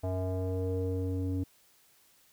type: tone with low-pass filter sweep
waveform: square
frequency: 92.9 Hz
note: F#2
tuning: 7 cents sharp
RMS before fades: -32 dBFS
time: 0.03-1.44 s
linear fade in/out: 10 ms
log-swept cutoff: 690 to 330 Hz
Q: 4.2
effects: white hiss -64 dBFS RMS until 2.32 s